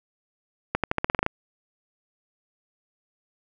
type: accelerating click train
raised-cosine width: 0.5 ms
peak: -7 dBFS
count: 10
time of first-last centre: 0.75-1.264 s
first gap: 87 ms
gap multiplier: 0.89
effects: none